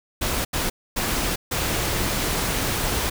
pink noise bursts at uneven times, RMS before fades -24 dBFS, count 4, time 0.21-0.45 / 0.53-0.7 / 0.96-1.36 / 1.51-3.1 s, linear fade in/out 10 ms, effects none

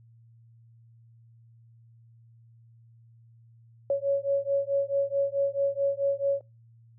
sine beating tone pair, 554.4 / 559 Hz, C#5 / C#5, 0 / +14 cents, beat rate 4.6 Hz, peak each -27 dBFS, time 3.9-6.41 s, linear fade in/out 2 ms, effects noise-tail reverb RT60 0.3 s tail -26 dB re dry + added 115 Hz sine -53 dBFS peak until 6.98 s

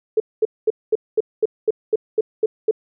sine tone bursts, 436.7 Hz, A4, 13 cents flat, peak -12 dBFS, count 11, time 0.17-2.711 s, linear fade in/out 5 ms, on 31 ms, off 220 ms, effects none

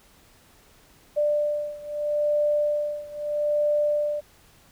sine beating tone pair, 592 / 592.78 Hz, D5 / D5, +14 / +16 cents, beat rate 0.78 Hz, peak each -24 / -26 dBFS, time 1.16-4.21 s, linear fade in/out 20 ms, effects pink hiss -56 dBFS RMS until 4.71 s

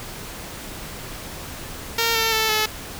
5% pulse tone with pitch steps, 460 / 450.3 / 440.8 / 431.4 Hz, A#4 / A4 / A4 / A4, -23 / +40 / +3 / -34 cents, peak -7 dBFS, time 1.98-2.66 s, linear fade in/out 5 ms, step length 170 ms, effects pink hiss -35 dBFS RMS until 2.99 s

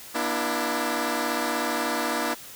10% pulse tone cluster, 240.2 / 296.2 / 332.7 Hz, B3 / D4 / E4, -48 / +15 / +16 cents, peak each -21 dBFS, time 0.14-2.35 s, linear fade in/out 20 ms, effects white hiss -43 dBFS RMS until 2.55 s

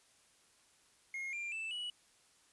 triangle tone with pitch steps, 2148 / 2383 / 2644 / 2934 Hz, C7 / D7 / E7 / F#7, +45 / +25 / +5 / -15 cents, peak -37 dBFS, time 1.14-1.9 s, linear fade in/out 2 ms, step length 190 ms, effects white hiss -68 dBFS RMS until 2.52 s + resampled to 24000 Hz

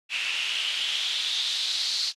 white noise with band-pass filter sweep, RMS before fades -28 dBFS, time 0.09-2.13 s, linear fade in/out 50 ms, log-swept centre 2600 to 4400 Hz, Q 5.6, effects low-pass 8000 Hz 12 dB/octave + AAC 48 kbps

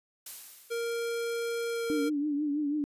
blue noise with exponential decay, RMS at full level -39 dBFS, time 0.26-1.41 s, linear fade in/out 5 ms, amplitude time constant 250 ms
square tone with pitch glide, 466.2 to 463 Hz, A#4 to A#4, 0 to -12 cents, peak -31 dBFS, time 0.7-2.1 s, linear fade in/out 20 ms, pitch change -12 cents, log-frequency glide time 1.7-1.85 s
sine tone with vibrato, 293.7 Hz, D4, in tune, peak -27 dBFS, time 1.9-2.84 s, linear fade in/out 0 ms, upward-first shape triangle, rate 6.1 Hz, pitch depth 78 cents each way
effects resampled to 32000 Hz

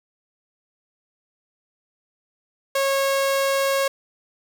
sawtooth tone, 547 Hz, C#5, 23 cents flat, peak -15 dBFS, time 2.75-3.88 s, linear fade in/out 5 ms, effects none

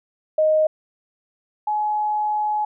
sine tone pair in turn, 622.3 / 845.6 Hz, D#5 / G#5, 0 / +31 cents, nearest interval perfect fourth, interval 531 cents, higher second, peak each -14 / -19 dBFS, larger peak first, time 0.38-0.67 / 1.67-2.65 s, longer second, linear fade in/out 5 ms, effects none

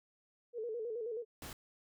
sine tone with vibrato, 456.9 Hz, A#4, 35 cents flat, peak -37 dBFS, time 0.53-1.25 s, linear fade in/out 50 ms, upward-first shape square, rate 9.4 Hz, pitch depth 81 cents each way
pink noise, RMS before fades -47 dBFS, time 1.42-1.53 s, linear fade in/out 2 ms
effects none

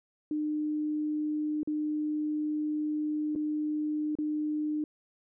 sine tone with dropouts, 302.8 Hz, D#4, 47 cents flat, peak -28 dBFS, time 0.31-4.84 s, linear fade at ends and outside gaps 2 ms, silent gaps 1.632-1.674 / 3.352-3.359 / 4.153-4.186 s, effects none

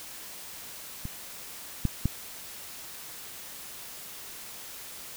clicks, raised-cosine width 5 ms, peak -22 / -12 / -12 dBFS, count 3, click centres 1.054 / 1.853 / 2.056 s, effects white hiss -43 dBFS RMS until 5.16 s

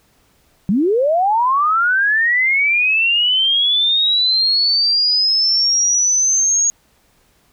sine linear sweep, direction up, 174.61 to 6645 Hz, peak -12 dBFS, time 0.69-6.7 s, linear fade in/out 0 ms, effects pink hiss -57 dBFS RMS until 7.52 s

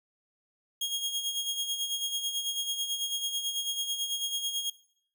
sawtooth tone with tremolo, 3268 Hz, G#7, 29 cents flat, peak -25 dBFS, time 0.81-4.7 s, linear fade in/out 5 ms, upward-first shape sine, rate 9.1 Hz, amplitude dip 60%, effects noise-tail reverb RT60 0.6 s tail -19 dB re dry

